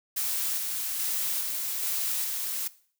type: noise with tremolo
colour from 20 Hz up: blue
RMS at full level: -29 dBFS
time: 0.16-2.68 s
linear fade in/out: 10 ms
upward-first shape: square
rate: 1.2 Hz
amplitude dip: 25%
effects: noise-tail reverb RT60 0.5 s tail -18 dB re dry